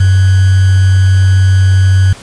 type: tone with sample-and-hold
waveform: sine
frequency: 94.9 Hz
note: F#2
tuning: 44 cents sharp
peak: -4 dBFS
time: 0-2.13 s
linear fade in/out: 5 ms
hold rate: 1575 Hz
effects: pink hiss -33 dBFS RMS until 2.22 s + resampled to 22050 Hz